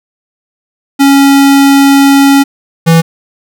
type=tone pair in turn; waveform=square; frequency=277.2 / 164.82 Hz; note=C#4 / E3; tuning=0 / 0 cents; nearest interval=major sixth; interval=900 cents; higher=first; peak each=-3 dBFS; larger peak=neither; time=0.99-2.44 / 2.86-3.02 s; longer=first; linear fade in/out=20 ms; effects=none